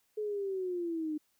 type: linear sweep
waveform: sine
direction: down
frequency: 430 to 299.8 Hz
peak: -32 dBFS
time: 0.17-1.18 s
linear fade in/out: 10 ms
effects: white hiss -74 dBFS RMS until 1.39 s